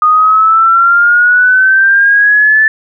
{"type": "exponential sweep", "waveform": "sine", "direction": "up", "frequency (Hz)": [1229, 1760], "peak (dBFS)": -4, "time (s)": [0.02, 2.68], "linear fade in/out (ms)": 2, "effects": []}